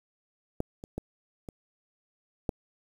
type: clicks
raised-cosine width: 2 ms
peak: -15 / -28 / -20 / -26 / -14 dBFS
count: 5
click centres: 0.604 / 0.839 / 0.98 / 1.488 / 2.492 s
effects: 8-bit